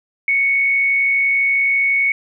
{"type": "tone with frequency modulation", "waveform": "sine", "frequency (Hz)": 2217, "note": "C#7", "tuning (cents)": 0, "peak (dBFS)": -13, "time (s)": [0.28, 2.12], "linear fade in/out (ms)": 2, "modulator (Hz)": 115, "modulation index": 0.24, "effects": []}